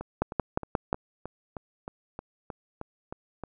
two click trains, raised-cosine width 1 ms, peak -22 / -10 dBFS, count 12 / 5, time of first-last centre 0.01-3.437 / 0.22-0.929 s, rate 3.21 / 5.64 Hz, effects none

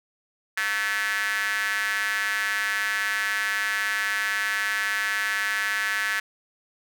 square tone with high-pass filter, 101.9 Hz, G#2, 32 cents flat, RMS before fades -26 dBFS, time 0.57-6.2 s, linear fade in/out 5 ms, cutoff 1700 Hz, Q 5.2, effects none

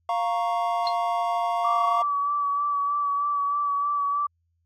triangle chord, Bb minor, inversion second, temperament equal, 698.5 / 932.3 / 1108.7 Hz, F5 / Bb5 / Db6, 0 / 0 / 0 cents, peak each -23 / -27 / -27 dBFS, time 0.09-2.02 s, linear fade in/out 2 ms
sine tone with exponential decay, 4200 Hz, C8, 6 cents sharp, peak -23 dBFS, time 0.87-0.95 s, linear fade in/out 0 ms, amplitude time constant 17 ms
sine tone with vibrato, 1149 Hz, D6, 38 cents flat, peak -22 dBFS, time 1.64-4.27 s, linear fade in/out 10 ms, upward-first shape sine, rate 3.2 Hz, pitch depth 24 cents each way
effects added 84 Hz sine -68 dBFS peak until 4.65 s + AAC 48 kbps

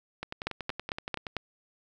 two click trains, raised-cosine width 0.3 ms, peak -14 / -19 dBFS, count 5 / 12, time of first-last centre 0.47-1.367 / 0.23-1.268 s, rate 4.46 / 10.6 Hz, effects none

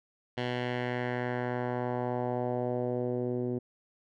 10% pulse tone with low-pass filter sweep, 123.47 Hz, B2, in tune, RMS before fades -32 dBFS, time 0.37-3.59 s, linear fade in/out 10 ms, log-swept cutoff 3200 to 340 Hz, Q 1.7, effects none

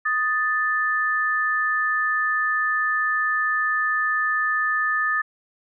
sine tone pair together, 1244.5 / 1760 Hz, D#6 / A6, 0 / 0 cents, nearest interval tritone, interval 600 cents, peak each -24 / -21 dBFS, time 0.05-5.22 s, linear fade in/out 10 ms, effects none

